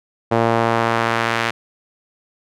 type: tone with band-pass filter sweep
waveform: sawtooth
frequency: 115.1 Hz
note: A#2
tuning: 22 cents flat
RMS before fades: -18 dBFS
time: 0.31-1.51 s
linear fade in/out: 10 ms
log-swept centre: 640 to 2000 Hz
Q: 0.99
effects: none